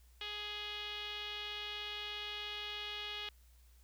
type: tone with low-pass filter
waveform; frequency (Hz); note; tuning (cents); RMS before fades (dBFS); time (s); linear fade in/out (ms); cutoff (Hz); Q
5% pulse; 416.9; G#4; +7; -43; 0.21-3.29; 2; 3300; 3.7
effects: added 60 Hz sine -60 dBFS peak until 3.83 s + white hiss -71 dBFS RMS until 3.83 s